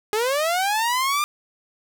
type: linear sweep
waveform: sawtooth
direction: up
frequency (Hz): 410.4 to 1209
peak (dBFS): -16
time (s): 0.13-1.24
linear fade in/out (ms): 0
effects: none